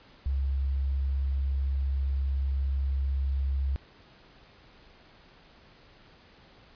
sine tone, 67.9 Hz, C#2, 35 cents flat, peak -25 dBFS, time 0.26-3.76 s, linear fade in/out 0 ms, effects pink hiss -56 dBFS RMS until 6.75 s + resampled to 11025 Hz

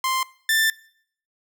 sawtooth tone pair in turn, 1046.5 / 1775.8 Hz, C6 / A6, 0 / +15 cents, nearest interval major sixth, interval 915 cents, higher second, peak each -17 / -14 dBFS, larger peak second, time 0.04-0.23 / 0.49-0.7 s, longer second, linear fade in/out 2 ms, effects noise-tail reverb RT60 0.6 s tail -21 dB re dry

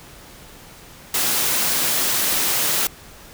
white high-pass noise, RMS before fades -20 dBFS, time 1.14-2.87 s, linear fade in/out 2 ms, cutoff 120 Hz, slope 48 dB/octave, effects pink hiss -43 dBFS RMS until 3.33 s

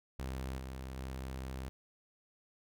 sawtooth tone with level steps, 65.41 Hz, C2, in tune, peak -34 / -38 / -36 dBFS, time 0.19-1.69 s, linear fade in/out 0 ms, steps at 0.58 / 0.97 s, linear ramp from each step 2 ms, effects none

